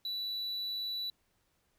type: tone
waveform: triangle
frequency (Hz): 3951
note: B7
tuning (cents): 0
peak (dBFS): -33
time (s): 0.05-1.1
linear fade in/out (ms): 2
effects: pink hiss -75 dBFS RMS until 1.78 s